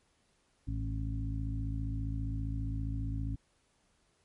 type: harmonic tone with a mistuned harmonic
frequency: 55 Hz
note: A1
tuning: in tune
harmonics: 1 / 2 / 3 / 4 / 5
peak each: -35 / -36 / -46 / -49 / -42 dBFS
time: 0.67-3.36 s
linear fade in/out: 10 ms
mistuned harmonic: 3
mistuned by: -29 cents
effects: pink hiss -72 dBFS RMS until 4.24 s + MP3 48 kbps